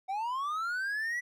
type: linear sweep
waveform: triangle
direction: up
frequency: 743 to 1975.5 Hz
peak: -29 dBFS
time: 0.08-1.21 s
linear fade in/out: 20 ms
effects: none